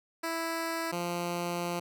10% pulse tone pair in turn, 329.6 / 173.84 Hz, E4 / F3, 0 / -8 cents, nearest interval major seventh, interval 1108 cents, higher first, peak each -23 dBFS, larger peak neither, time 0.23-0.92 / 0.92-1.8 s, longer second, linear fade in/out 10 ms, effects none

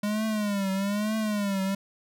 square tone with vibrato, 205 Hz, G#3, 22 cents flat, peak -26 dBFS, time 0.03-1.75 s, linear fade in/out 5 ms, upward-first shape triangle, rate 1.1 Hz, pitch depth 130 cents each way, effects none

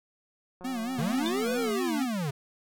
click train, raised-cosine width 1 ms, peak -33 dBFS, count 200, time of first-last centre 0.61-1.709 s, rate 181 Hz
square tone with vibrato, 241.8 Hz, B3, 36 cents flat, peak -31 dBFS, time 0.64-2.05 s, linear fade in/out 10 ms, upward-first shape sine, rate 4.4 Hz, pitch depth 150 cents each way
square linear two-way sweep, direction up then down, 130 to 508 to 130 Hz, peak -29 dBFS, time 0.98-2.31 s, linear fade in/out 10 ms, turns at 1.52 s
sine tone with exponential decay, 3560 Hz, A7, 20 cents sharp, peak -28 dBFS, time 1.26-1.38 s, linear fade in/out 0 ms, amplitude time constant 24 ms
effects none

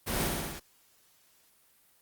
pink noise with echo, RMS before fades -32 dBFS, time 0.06-0.28 s, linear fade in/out 20 ms, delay 64 ms, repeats 5, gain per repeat -2 dB, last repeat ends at 0.6 s, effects white hiss -65 dBFS RMS until 2.01 s + Opus 32 kbps

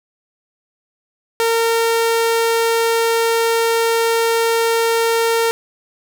sawtooth tone, 458.3 Hz, A#4, 29 cents flat, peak -10 dBFS, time 1.4-5.51 s, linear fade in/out 0 ms, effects none

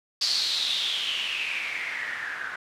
blue noise with low-pass filter sweep, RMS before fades -29 dBFS, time 0.21-2.56 s, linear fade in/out 5 ms, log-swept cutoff 4700 to 1500 Hz, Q 7.1, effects none

